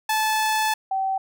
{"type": "tone pair in turn", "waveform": ["sawtooth", "sine"], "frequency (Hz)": [869, 769.5], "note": ["A5", "G5"], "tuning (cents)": [-22, -32], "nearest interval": "major second", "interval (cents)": 210, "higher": "first", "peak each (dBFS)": [-16, -21], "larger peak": "first", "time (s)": [[0.09, 0.74], [0.91, 1.18]], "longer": "first", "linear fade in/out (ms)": 5, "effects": []}